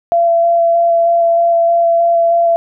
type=tone with vibrato; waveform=sine; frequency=678 Hz; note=E5; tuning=49 cents sharp; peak=-8 dBFS; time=0.12-2.56 s; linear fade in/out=0 ms; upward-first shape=square; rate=3.2 Hz; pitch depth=9 cents each way; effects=none